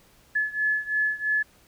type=beating tone pair; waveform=sine; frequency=1715 / 1718 Hz; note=A6 / A6; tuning=-45 / -42 cents; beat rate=3 Hz; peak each=-25 / -27 dBFS; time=0.35-1.43 s; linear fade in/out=10 ms; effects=pink hiss -58 dBFS RMS until 1.67 s